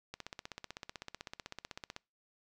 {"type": "click train", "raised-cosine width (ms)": 0.2, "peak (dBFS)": -25, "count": 30, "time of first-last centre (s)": [0.14, 1.964], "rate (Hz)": 15.9, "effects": ["noise-tail reverb RT60 0.3 s tail -26 dB re dry"]}